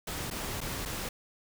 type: noise with dropouts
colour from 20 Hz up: pink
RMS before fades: -36 dBFS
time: 0.07-1.09 s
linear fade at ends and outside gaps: 5 ms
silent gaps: 0.302-0.31 / 0.606-0.613 / 0.853-0.857 s
effects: none